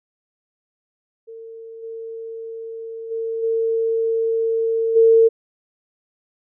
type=tone with level steps; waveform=sine; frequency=452.8 Hz; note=A4; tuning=50 cents sharp; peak=-34 / -29 / -22 / -17 / -9 dBFS; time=1.27-5.29 s; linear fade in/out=20 ms; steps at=1.82 / 3.1 / 3.42 / 4.95 s; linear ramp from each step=20 ms; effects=none